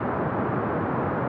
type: band-pass noise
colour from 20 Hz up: pink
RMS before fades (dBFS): -26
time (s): 0-1.28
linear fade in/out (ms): 5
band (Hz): 110 to 1400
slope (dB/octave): 24
effects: none